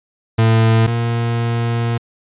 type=tone pair in turn; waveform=40% pulse; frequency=112.6 / 117.03 Hz; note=A2 / A#2; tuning=+40 / +7 cents; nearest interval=minor second; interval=67 cents; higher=second; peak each=-9 / -15 dBFS; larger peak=first; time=0.38-0.87 / 0.87-1.98 s; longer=second; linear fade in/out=10 ms; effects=resampled to 8000 Hz